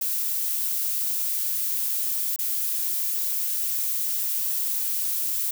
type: noise with dropouts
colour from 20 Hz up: violet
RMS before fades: -26 dBFS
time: 0.01-5.51 s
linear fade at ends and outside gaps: 5 ms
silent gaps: 2.362-2.388 s
effects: none